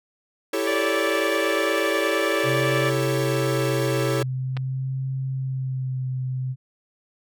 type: chord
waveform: 45% pulse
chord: A dominant seventh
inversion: second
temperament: equal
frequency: 329.6 / 392 / 440 / 554.4 Hz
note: E4 / G4 / A4 / C#5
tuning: 0 / 0 / 0 / 0 cents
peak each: -28 dBFS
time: 0.53-4.23 s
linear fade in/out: 5 ms
type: harmonic tone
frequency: 583 Hz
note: D5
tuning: 13 cents flat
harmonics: 1 / 2 / 3 / 4 / 5 / 6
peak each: -28 / -31 / -29 / -31 / -37 / -40 dBFS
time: 0.66-2.91 s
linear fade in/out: 20 ms
type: tone with vibrato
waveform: sine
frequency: 130.81 Hz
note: C3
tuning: in tune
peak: -24 dBFS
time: 2.43-6.56 s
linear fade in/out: 50 ms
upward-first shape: sine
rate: 0.46 Hz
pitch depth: 25 cents each way
type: clicks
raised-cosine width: 0.3 ms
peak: -18 dBFS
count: 2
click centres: 4.568 / 4.572 s
effects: none